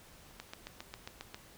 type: click train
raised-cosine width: 0.2 ms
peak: -25 dBFS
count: 8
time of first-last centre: 0.4-1.345 s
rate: 7.41 Hz
effects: pink hiss -57 dBFS RMS until 1.57 s